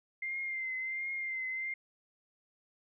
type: tone with vibrato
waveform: sine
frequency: 2093 Hz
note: C7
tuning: in tune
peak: -34 dBFS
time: 0.22-1.74 s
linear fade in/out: 5 ms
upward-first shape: triangle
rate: 1.4 Hz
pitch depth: 44 cents each way
effects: none